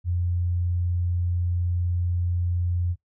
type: tone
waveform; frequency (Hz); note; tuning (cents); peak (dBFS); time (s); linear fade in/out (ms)
sine; 87.9; F2; +12; -22; 0.04-2.96; 50
effects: noise-tail reverb RT60 0.1 s tail -18 dB re dry